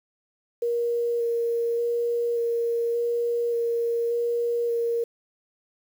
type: tone with vibrato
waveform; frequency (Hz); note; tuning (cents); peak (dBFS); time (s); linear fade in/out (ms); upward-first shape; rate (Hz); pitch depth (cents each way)
sine; 470; A#4; +14; -22; 0.62-5.04; 5; square; 0.86; 10
effects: 8-bit